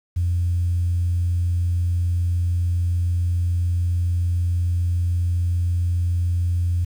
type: tone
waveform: sine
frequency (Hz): 87.31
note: F2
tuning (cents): 0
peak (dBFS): -17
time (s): 0.16-6.85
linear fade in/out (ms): 10
effects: tanh soft clip ceiling -13 dBFS + 8-bit